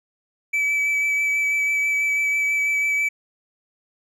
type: tone with vibrato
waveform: triangle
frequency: 2300 Hz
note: D7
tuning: 37 cents flat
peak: -17 dBFS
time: 0.53-3.09 s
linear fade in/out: 10 ms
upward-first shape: sine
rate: 6.1 Hz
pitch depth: 14 cents each way
effects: none